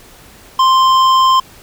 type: tone with hard clipping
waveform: sine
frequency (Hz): 1046.5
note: C6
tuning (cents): 0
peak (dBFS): -9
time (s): 0.59-1.4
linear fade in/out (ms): 5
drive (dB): 10
effects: pink hiss -41 dBFS RMS until 1.62 s